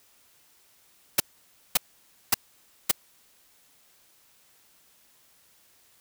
white noise bursts, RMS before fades -19 dBFS, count 4, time 1.18-2.914 s, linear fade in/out 5 ms, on 21 ms, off 550 ms, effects white hiss -61 dBFS RMS until 6 s

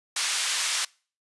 white band-pass noise, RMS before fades -27 dBFS, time 0.16-0.85 s, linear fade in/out 5 ms, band 1300 to 7400 Hz, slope 12 dB/octave, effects noise-tail reverb RT60 0.4 s tail -25 dB re dry + resampled to 24000 Hz

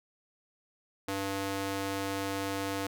square tone with high-pass filter, 98 Hz, G2, in tune, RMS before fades -34 dBFS, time 1.08-2.87 s, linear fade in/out 5 ms, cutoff 280 Hz, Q 0.72, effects none

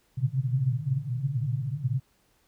white band-pass noise, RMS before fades -28 dBFS, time 0.17-2 s, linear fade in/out 5 ms, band 120 to 140 Hz, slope 96 dB/octave, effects pink hiss -67 dBFS RMS until 2.47 s

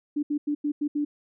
sine tone bursts at uneven times, 293.7 Hz, D4, in tune, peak -23 dBFS, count 6, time 0.16-0.23 / 0.3-0.38 / 0.47-0.55 / 0.64-0.72 / 0.81-0.88 / 0.95-1.05 s, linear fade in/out 10 ms, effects none

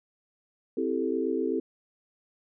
sine chord, A minor seventh, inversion first, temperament equal, 261.6 / 329.6 / 392 / 440 Hz, C4 / E4 / G4 / A4, 0 / 0 / 0 / 0 cents, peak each -31 dBFS, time 0.77-1.6 s, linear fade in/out 5 ms, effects none

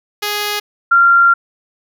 5% pulse / sine tone pair in turn, 415.3 / 1383.2 Hz, G#4 / F6, 0 / -17 cents, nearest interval octave + major sixth, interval 2083 cents, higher second, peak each -6 dBFS, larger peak neither, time 0.22-0.6 / 0.91-1.34 s, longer second, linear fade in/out 10 ms, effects none

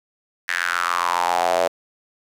square tone with high-pass filter sweep, 43.65 Hz, F1, in tune, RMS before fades -21 dBFS, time 0.48-1.68 s, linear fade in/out 10 ms, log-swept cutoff 1800 to 580 Hz, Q 5.2, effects low-pass 11000 Hz 12 dB/octave + 8-bit

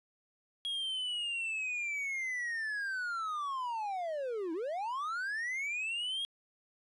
triangle linear two-way sweep, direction down then up, 3300 to 311.1 to 3300 Hz, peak -32 dBFS, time 0.65-6.25 s, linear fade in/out 0 ms, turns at 4.53 s, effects resampled to 24000 Hz + 12-bit

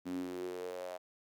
sawtooth tone with high-pass filter sweep, 90.3 Hz, F#2, 42 cents flat, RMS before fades -41 dBFS, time 0.05-0.98 s, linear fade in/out 20 ms, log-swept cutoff 240 to 640 Hz, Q 7.1, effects none

